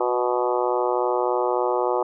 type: harmonic tone with a mistuned harmonic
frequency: 123.47 Hz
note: B2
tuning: in tune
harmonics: 3 / 4 / 5 / 6 / 7 / 8 / 9 / 10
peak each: -25 / -25 / -28 / -30 / -27 / -31 / -32 / -34 dBFS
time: 0-2.03 s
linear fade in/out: 5 ms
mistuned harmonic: 3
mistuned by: -15 cents
effects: none